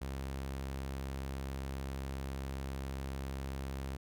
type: tone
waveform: sawtooth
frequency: 67.4 Hz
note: C#2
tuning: 48 cents flat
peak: -34 dBFS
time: 0.01-3.97 s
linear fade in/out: 10 ms
effects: none